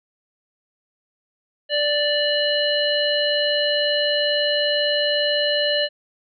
harmonic tone, 587.3 Hz, D5, in tune, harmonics 1 / 3 / 5 / 7, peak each -21 / -26 / -23 / -25 dBFS, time 1.69-5.89 s, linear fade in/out 50 ms, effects none

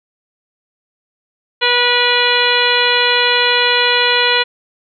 harmonic tone with a mistuned harmonic, 487 Hz, B4, 24 cents flat, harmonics 1 / 2 / 3 / 4 / 5 / 6 / 7 / 8, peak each -19 / -19 / -19 / -19 / -19 / -19 / -19 / -19 dBFS, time 1.61-4.44 s, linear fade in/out 20 ms, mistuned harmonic 8, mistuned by +72 cents, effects none

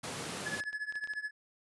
pink high-pass noise, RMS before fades -40 dBFS, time 0.03-0.61 s, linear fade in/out 10 ms, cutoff 110 Hz, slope 24 dB/octave
triangle tone with tremolo, 1707 Hz, G#6, 47 cents sharp, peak -30 dBFS, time 0.45-1.31 s, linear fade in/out 20 ms, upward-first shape triangle, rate 14 Hz, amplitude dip 95%
clicks, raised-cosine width 0.2 ms, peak -33 dBFS, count 7, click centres 0.638 / 0.73 / 0.924 / 0.956 / 1.04 / 1.074 / 1.136 s
effects resampled to 24000 Hz

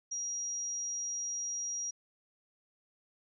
sine tone, 5720 Hz, F8, 41 cents sharp, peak -34 dBFS, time 0.11-1.91 s, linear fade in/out 10 ms, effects none

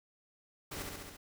pink noise with echo, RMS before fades -42 dBFS, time 0.71-0.83 s, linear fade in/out 10 ms, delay 68 ms, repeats 5, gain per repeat -2 dB, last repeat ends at 1.17 s, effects none

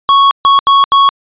square tone bursts at uneven times, 1108 Hz, C#6, 1 cent flat, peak -5 dBFS, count 4, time 0.09-0.31 / 0.45-0.59 / 0.67-0.84 / 0.92-1.09 s, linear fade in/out 0 ms, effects resampled to 8000 Hz

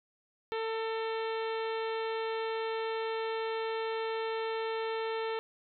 harmonic tone with a mistuned harmonic, 447.8 Hz, A4, 30 cents sharp, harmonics 1 / 2 / 3 / 4 / 5 / 6 / 7 / 8 / 9, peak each -33 / -39 / -43 / -45 / -47 / -49 / -50 / -51 / -52 dBFS, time 0.52-5.39 s, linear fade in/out 0 ms, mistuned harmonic 3, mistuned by -16 cents, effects none

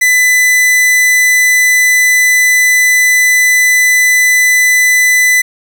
45% pulse tone, 2000 Hz, B6, 21 cents sharp, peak -6 dBFS, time 0.01-5.42 s, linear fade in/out 10 ms, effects none

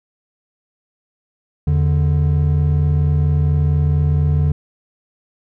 triangle tone pair together, 82.5 / 146.83 Hz, E2 / D3, +2 / 0 cents, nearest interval minor seventh, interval 998 cents, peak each -13 dBFS, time 1.67-4.52 s, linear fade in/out 5 ms, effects tanh soft clip ceiling -3 dBFS

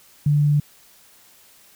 sine tone, 146.83 Hz, D3, in tune, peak -14 dBFS, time 0.26-0.6 s, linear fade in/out 5 ms, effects white hiss -52 dBFS RMS until 1.75 s

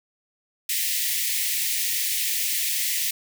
white high-pass noise, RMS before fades -25 dBFS, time 0.69-3.11 s, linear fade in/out 5 ms, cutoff 1800 Hz, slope 96 dB/octave, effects none

